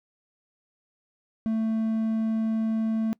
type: tone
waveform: triangle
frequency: 222 Hz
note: A3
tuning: 16 cents sharp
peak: -21 dBFS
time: 1.46-3.13 s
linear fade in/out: 0 ms
effects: noise-tail reverb RT60 0.1 s tail -23 dB re dry